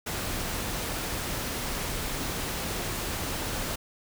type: noise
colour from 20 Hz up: pink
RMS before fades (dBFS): -32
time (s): 0.06-3.76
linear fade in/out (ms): 10
effects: none